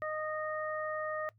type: harmonic tone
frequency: 618 Hz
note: D#5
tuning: 12 cents flat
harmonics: 1 / 2 / 3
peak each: -36 / -39 / -42 dBFS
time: 0.02-1.29 s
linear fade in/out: 0 ms
effects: noise-tail reverb RT60 0.1 s tail -19 dB re dry + added 108 Hz sine -63 dBFS peak until 1.38 s